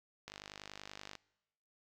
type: click train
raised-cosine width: 0.2 ms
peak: -28 dBFS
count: 45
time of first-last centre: 0.28-1.153 s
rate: 50.4 Hz
effects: noise-tail reverb RT60 1.0 s tail -24 dB re dry